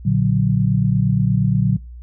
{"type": "chord", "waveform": "sine", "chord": "Bb augmented", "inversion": "none", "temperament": "equal with one note detuned", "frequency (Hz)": [116.54, 145.06, 185], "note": ["Bb2", "D3", "F#3"], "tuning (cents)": [0, -21, 0], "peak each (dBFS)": -18, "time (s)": [0.05, 1.77], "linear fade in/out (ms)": 10, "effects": ["noise-tail reverb RT60 0.3 s tail -26 dB re dry", "added 60 Hz sine -33 dBFS peak until 2.02 s"]}